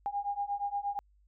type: beating tone pair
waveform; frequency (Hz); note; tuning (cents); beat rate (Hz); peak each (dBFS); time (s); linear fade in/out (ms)
sine; 805 / 813.5; G5 / G#5; +46 / -36; 8.5; -35 / -34; 0.06-0.99; 0
effects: added 50 Hz sine -62 dBFS peak until 1.27 s